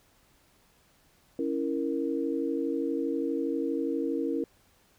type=chord; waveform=sine; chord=A# diminished; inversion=first; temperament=equal; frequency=277.2 / 329.6 / 466.2 Hz; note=C#4 / E4 / A#4; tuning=0 / 0 / 0 cents; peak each=-31 / -31 / -32 dBFS; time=1.39-4.44 s; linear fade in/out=2 ms; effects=pink hiss -64 dBFS RMS until 4.98 s